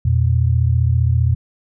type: tone pair together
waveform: sine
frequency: 84.85 / 120 Hz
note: F2 / B2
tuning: -49 / -49 cents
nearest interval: tritone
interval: 600 cents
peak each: -15 dBFS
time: 0.05-1.35 s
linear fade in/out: 5 ms
effects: none